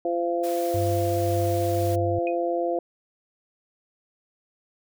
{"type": "harmonic tone", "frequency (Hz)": 171.8, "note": "F3", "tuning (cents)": -28, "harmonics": [2, 3, 4], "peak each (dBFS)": [-27, -27, -27], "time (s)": [0.05, 2.79], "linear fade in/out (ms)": 2}
{"type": "high-pass noise", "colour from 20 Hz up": "white", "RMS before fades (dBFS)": -40, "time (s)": [0.43, 1.96], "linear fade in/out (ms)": 10, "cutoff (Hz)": 210, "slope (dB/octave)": 12}
{"type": "tone with tremolo", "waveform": "sine", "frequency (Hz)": 98, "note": "G2", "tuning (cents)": 0, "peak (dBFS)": -24, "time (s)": [0.74, 2.19], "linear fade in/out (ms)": 5, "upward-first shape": "sine", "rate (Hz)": 1.9, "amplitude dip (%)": 25}
{"type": "tone with exponential decay", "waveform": "sine", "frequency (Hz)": 2489, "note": "D#7", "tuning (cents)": 0, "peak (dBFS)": -29, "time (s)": [2.27, 2.37], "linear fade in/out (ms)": 1, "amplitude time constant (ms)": 21}
{"effects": []}